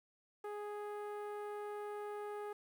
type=tone with low-pass filter; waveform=sawtooth; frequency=415.3 Hz; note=G#4; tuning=in tune; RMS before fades=-44 dBFS; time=0.44-2.53 s; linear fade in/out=5 ms; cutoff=1300 Hz; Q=0.96; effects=11-bit